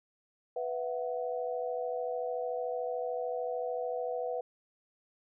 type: chord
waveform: sine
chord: B suspended fourth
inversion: none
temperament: equal with one note detuned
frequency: 493.9 / 666.5 / 740 Hz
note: B4 / E5 / F#5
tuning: 0 / +19 / 0 cents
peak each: -34 / -38 / -39 dBFS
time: 0.56-4.41 s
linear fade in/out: 5 ms
effects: none